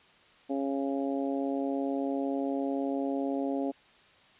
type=harmonic tone; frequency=137.8 Hz; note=C#3; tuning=10 cents flat; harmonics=2 / 3 / 4 / 5 / 6; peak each=-30 / -37 / -36 / -38 / -44 dBFS; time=0.49-3.72 s; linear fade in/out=20 ms; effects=white hiss -59 dBFS RMS until 4.39 s + resampled to 8000 Hz